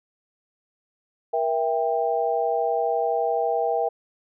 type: chord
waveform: sine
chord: E diminished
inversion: second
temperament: just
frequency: 474.7 / 659.3 / 791.1 Hz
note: Bb4 / E5 / G5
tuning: +31 / 0 / +16 cents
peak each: -25 dBFS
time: 1.33-3.89 s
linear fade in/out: 10 ms
effects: none